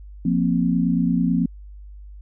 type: chord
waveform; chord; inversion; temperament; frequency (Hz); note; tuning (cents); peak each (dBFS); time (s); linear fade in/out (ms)
sine; F suspended fourth; none; just; 174.61 / 232.8 / 261.9; F3 / Bb3 / C4; 0 / -2 / +2; -20 / -22 / -22; 0.25-1.46; 5
effects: added 50 Hz sine -37 dBFS peak until 2.21 s